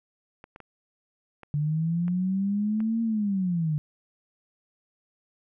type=clicks; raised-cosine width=0.5 ms; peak=-29 dBFS; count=6; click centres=0.441 / 0.561 / 0.603 / 1.433 / 2.081 / 2.804 s
type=linear two-way sweep; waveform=sine; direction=up then down; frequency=145.1 to 230.5 to 147.2 Hz; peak=-23 dBFS; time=1.54-3.78 s; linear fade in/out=0 ms; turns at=3.02 s
effects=none